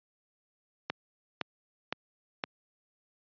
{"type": "click train", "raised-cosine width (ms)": 0.3, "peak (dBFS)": -14, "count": 4, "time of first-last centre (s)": [0.9, 2.438], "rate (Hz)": 1.95, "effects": ["high-pass 150 Hz 12 dB/octave", "resampled to 11025 Hz"]}